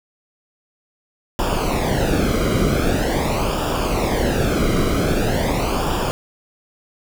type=noise with flanger; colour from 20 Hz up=brown; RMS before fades=-19 dBFS; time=1.39-6.11 s; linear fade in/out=0 ms; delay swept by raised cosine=0.48 to 1.15 ms; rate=0.44 Hz; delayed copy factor=-0.75; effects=none